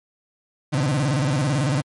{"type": "tone with vibrato", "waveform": "35% pulse", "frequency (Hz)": 139, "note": "C#3", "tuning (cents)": 5, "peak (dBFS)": -17, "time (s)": [0.72, 1.82], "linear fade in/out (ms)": 20, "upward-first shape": "square", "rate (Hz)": 18, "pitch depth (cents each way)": 150, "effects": ["MP3 48 kbps"]}